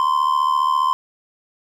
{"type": "tone with amplitude modulation", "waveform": "triangle", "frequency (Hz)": 1038, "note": "C6", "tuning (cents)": -14, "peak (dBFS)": -10, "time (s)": [0, 0.93], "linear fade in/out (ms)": 0, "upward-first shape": "sine", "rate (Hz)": 74.8, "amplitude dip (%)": 75, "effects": []}